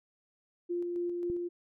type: tone with tremolo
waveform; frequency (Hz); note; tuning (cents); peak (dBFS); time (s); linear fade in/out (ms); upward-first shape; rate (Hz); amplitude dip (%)
sine; 349.2; F4; 0; -30; 0.69-1.49; 20; square; 3.7; 25
type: click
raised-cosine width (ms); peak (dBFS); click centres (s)
3; -29; 1.3
effects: none